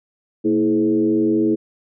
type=tone with frequency modulation; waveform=sine; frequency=325.6 Hz; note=E4; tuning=21 cents flat; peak=-14 dBFS; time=0.44-1.56 s; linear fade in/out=20 ms; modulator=96.1 Hz; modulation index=0.98; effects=none